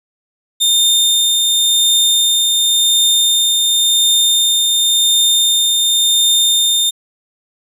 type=tone with tremolo; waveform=sawtooth; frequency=3629 Hz; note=A#7; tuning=47 cents flat; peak=-6 dBFS; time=0.6-6.91 s; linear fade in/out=20 ms; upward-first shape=triangle; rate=0.92 Hz; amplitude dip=25%; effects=resampled to 32000 Hz